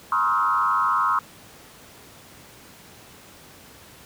sine tone with frequency modulation, 1174.7 Hz, D6, in tune, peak -18 dBFS, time 0.12-1.19 s, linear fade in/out 2 ms, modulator 101 Hz, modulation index 1.9, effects pink hiss -47 dBFS RMS until 4.05 s + high-pass 80 Hz 12 dB/octave

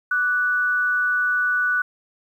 sine tone pair together, 1168.2 / 1480 Hz, D6 / F#6, -10 / 0 cents, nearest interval major third, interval 410 cents, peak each -29 / -18 dBFS, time 0.11-1.82 s, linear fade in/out 5 ms, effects 9-bit

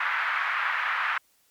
white band-pass noise, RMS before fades -27 dBFS, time 0-1.18 s, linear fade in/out 5 ms, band 1100 to 1900 Hz, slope 24 dB/octave, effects white hiss -65 dBFS RMS until 1.5 s + MP3 96 kbps

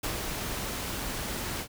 pink noise with ADSR envelope, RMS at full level -31 dBFS, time 0.03-1.68 s, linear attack 10 ms, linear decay 81 ms, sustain -3 dB, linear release 76 ms, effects none

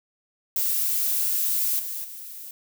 violet noise with level steps, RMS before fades -24 / -32 / -39 dBFS, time 0.56-2.51 s, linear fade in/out 2 ms, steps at 1.79 / 2.04 s, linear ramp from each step 5 ms, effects none

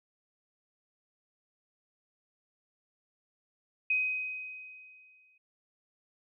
sine tone with exponential decay, 2516 Hz, D#7, 19 cents sharp, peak -24 dBFS, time 3.9-5.38 s, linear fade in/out 5 ms, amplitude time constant 320 ms, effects none

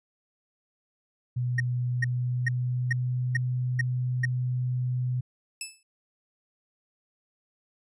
sine tone with pitch glide, 123.47 to 125.48 Hz, B2 to B2, 0 to +28 cents, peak -25 dBFS, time 1.36-5.21 s, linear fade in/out 10 ms, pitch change +28 cents, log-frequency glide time 1.89-3.3 s
triangle tone bursts, 1864 Hz, A#6, 1 cent flat, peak -21 dBFS, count 7, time 1.58-4.254 s, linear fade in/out 5 ms, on 22 ms, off 420 ms
5% pulse tone with exponential decay, 2624 Hz, E7, 9 cents flat, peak -19 dBFS, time 5.61-5.83 s, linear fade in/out 2 ms, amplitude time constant 47 ms
effects resampled to 24000 Hz

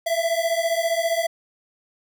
square beating tone pair, 659.3 / 674.3 Hz, E5 / E5, 0 / +39 cents, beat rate 15 Hz, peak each -24 dBFS, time 0.06-1.27 s, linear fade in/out 10 ms, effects none

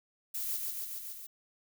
violet noise with echo, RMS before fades -36 dBFS, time 0.34-0.57 s, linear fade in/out 10 ms, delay 140 ms, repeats 5, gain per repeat -2 dB, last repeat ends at 1.27 s, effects none

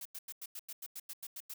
blue noise bursts, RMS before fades -44 dBFS, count 12, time 0.01-1.539 s, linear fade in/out 5 ms, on 44 ms, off 91 ms, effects none

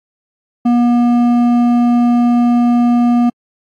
sine tone with hard clipping, 240.3 Hz, B3, 47 cents flat, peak -10 dBFS, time 0.65-3.3 s, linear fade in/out 10 ms, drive 8 dB, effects AAC 48 kbps

